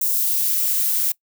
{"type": "noise with high-pass filter sweep", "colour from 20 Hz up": "violet", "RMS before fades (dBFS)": -20, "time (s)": [0.01, 1.12], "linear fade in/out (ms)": 5, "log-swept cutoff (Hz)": [6200, 240], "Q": 0.75, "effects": ["noise-tail reverb RT60 0.1 s tail -23 dB re dry"]}